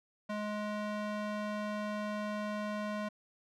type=tone with band-pass filter; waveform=square; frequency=210 Hz; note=G#3; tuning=19 cents sharp; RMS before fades=-37 dBFS; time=0.29-3.09 s; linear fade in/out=10 ms; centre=920 Hz; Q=0.57; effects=none